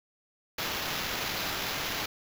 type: noise with sample-and-hold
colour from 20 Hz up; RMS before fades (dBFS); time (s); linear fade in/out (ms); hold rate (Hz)
white; -33; 0.58-2.06; 5; 8820
effects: none